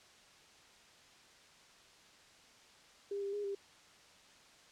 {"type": "tone with pitch steps", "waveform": "sine", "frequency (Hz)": [401.5, 397.6, 411.6, 397.7], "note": ["G4", "G4", "G#4", "G4"], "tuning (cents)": [41, 25, -16, 25], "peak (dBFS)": -36, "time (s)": [3.11, 3.55], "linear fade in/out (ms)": 5, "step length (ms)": 110, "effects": ["white hiss -61 dBFS RMS until 4.71 s", "low-pass 6000 Hz 12 dB/octave"]}